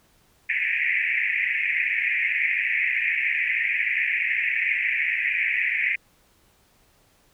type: band-pass noise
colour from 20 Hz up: white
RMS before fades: -24 dBFS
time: 0.49-5.96 s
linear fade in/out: 10 ms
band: 1800 to 2500 Hz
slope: 96 dB/octave
effects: pink hiss -61 dBFS RMS until 7.33 s